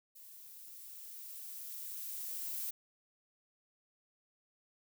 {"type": "noise with level ramp", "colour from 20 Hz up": "violet", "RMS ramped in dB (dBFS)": [-55, -39], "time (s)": [0.15, 2.71], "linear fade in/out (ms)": 10, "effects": []}